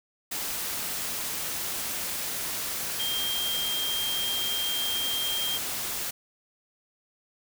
sine tone in noise, 3196 Hz, G7, 33 cents sharp, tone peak -28 dBFS, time 2.99-5.58 s, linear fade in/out 10 ms, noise white, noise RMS -32 dBFS, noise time 0.31-6.11 s, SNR +1 dB, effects none

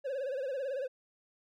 triangle tone with vibrato, 535 Hz, C5, 38 cents sharp, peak -31 dBFS, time 0.04-0.88 s, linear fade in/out 20 ms, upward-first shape sine, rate 18 Hz, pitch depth 110 cents each way, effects none

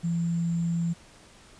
sine tone with sample-and-hold, 168.7 Hz, E3, 40 cents sharp, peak -24 dBFS, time 0.03-0.94 s, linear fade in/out 20 ms, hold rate 7350 Hz, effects pink hiss -53 dBFS RMS until 1.59 s + resampled to 22050 Hz

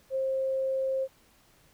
sine tone, 531 Hz, C5, 25 cents sharp, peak -26 dBFS, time 0.1-1.08 s, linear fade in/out 50 ms, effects pink hiss -62 dBFS RMS until 1.73 s

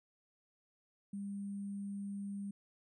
sine tone with sample-and-hold, 200 Hz, G3, 35 cents sharp, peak -39 dBFS, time 1.13-2.51 s, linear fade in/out 5 ms, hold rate 8820 Hz, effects resampled to 24000 Hz

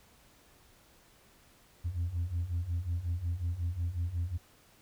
sine beating tone pair, 83 / 88.5 Hz, E2 / F2, +12 / +23 cents, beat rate 5.5 Hz, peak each -34 / -31 dBFS, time 1.84-4.38 s, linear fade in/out 20 ms, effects tanh soft clip ceiling -27 dBFS + pink hiss -62 dBFS RMS until 4.81 s

